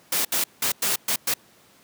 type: noise bursts at uneven times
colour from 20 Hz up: white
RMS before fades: -23 dBFS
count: 6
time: 0.12-0.25 / 0.32-0.44 / 0.62-0.72 / 0.82-0.96 / 1.08-1.16 / 1.27-1.34 s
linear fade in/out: 5 ms
effects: pink hiss -55 dBFS RMS until 1.83 s + high-pass 150 Hz 12 dB/octave